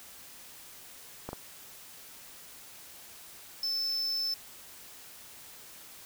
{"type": "clicks", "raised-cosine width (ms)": 1, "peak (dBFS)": [-22, -23], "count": 2, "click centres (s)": [1.29, 1.331]}
{"type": "tone", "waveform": "triangle", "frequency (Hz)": 5274, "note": "E8", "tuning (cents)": 0, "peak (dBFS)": -28, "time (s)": [3.63, 4.34], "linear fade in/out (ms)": 2}
{"effects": ["white hiss -50 dBFS RMS until 6.05 s"]}